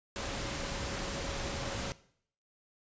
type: tone in noise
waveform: sine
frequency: 554 Hz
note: C#5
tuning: 1 cent flat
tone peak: -45 dBFS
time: 0.16-1.92 s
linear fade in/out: 0 ms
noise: pink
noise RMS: -37 dBFS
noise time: 0.16-1.92 s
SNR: -11 dB
effects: noise-tail reverb RT60 0.6 s tail -18 dB re dry + resampled to 16000 Hz